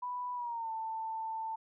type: tone with pitch glide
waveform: sine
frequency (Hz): 987.8 to 890.3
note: B5 to A5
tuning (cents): 0 to +20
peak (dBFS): -35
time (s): 0.02-1.56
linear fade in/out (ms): 10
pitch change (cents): -180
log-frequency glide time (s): 0.34-0.71
effects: none